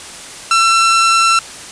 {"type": "tone", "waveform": "sawtooth", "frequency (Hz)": 1345, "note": "E6", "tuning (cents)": 34, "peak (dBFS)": -5, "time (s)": [0.51, 1.39], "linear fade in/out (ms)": 2, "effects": ["white hiss -31 dBFS RMS until 1.71 s", "resampled to 22050 Hz"]}